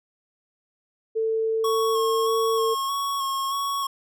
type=tone with pitch glide; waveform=sine; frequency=445.1 to 450.8 Hz; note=A4 to A4; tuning=+20 to +42 cents; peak=-21 dBFS; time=1.15-2.75 s; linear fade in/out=20 ms; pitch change=+22 cents; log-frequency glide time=1.51-2.2 s
type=tone with vibrato; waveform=square; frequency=1099 Hz; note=C#6; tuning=15 cents flat; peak=-25 dBFS; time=1.64-3.87 s; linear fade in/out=5 ms; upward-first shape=square; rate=1.6 Hz; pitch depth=22 cents each way
effects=none